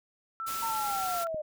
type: tone with pitch glide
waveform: sine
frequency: 1331 to 1357.4 Hz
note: E6 to F6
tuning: +16 to -50 cents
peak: -33 dBFS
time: 0.4-1.27 s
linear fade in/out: 0 ms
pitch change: +34 cents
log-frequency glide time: 0.61-0.85 s
type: noise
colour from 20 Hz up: white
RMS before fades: -38 dBFS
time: 0.46-1.25 s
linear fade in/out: 20 ms
type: linear sweep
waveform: sine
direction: down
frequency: 926 to 601 Hz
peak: -31 dBFS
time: 0.62-1.42 s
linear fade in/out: 10 ms
type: click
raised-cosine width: 3 ms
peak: -30 dBFS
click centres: 1.345 s
effects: none